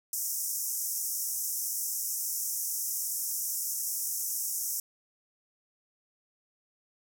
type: band-pass noise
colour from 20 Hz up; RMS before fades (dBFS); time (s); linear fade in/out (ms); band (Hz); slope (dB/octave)
white; -33; 0.13-4.8; 2; 5400 to 16000; 96
effects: none